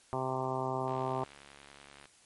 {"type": "harmonic tone", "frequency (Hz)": 130.5, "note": "C3", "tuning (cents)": -4, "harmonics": [1, 2, 3, 4, 5, 6, 7, 8, 9], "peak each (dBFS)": [-39, -42, -38, -44, -39, -39, -39, -41, -44], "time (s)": [0.13, 1.24], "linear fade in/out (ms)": 0}
{"type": "click train", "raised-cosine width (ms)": 0.3, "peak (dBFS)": -35, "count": 84, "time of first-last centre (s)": [0.88, 2.056], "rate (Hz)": 70.6}
{"effects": ["white hiss -62 dBFS RMS until 2.25 s", "MP3 48 kbps"]}